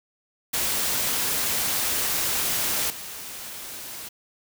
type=noise with level steps; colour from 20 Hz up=white; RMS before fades=-25 / -37 dBFS; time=0.53-4.09 s; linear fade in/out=10 ms; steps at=2.9 s; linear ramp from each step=2 ms; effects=none

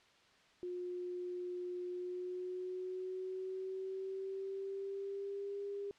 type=tone with pitch glide; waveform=sine; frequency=358.1 to 402 Hz; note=F4 to G4; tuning=+43 to +44 cents; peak=-39 dBFS; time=0.63-5.91 s; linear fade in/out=0 ms; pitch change=+201 cents; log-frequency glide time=1.88-5.62 s; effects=white hiss -66 dBFS RMS until 5.98 s + low-pass 4000 Hz 12 dB/octave

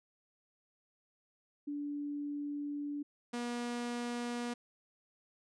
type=tone pair in turn; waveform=sine / sawtooth; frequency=290 / 240.3 Hz; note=D4 / B3; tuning=-22 / -47 cents; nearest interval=minor third; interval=325 cents; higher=first; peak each=-36 / -32 dBFS; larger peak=second; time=1.67-3.03 / 3.33-4.54 s; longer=first; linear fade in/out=10 ms; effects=resampled to 22050 Hz

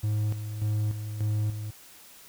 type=tone with tremolo; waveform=triangle; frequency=106.4 Hz; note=G#2; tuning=42 cents sharp; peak=-22 dBFS; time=0.03-1.71 s; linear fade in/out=10 ms; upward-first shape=square; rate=1.7 Hz; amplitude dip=60%; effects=white hiss -51 dBFS RMS until 2.28 s

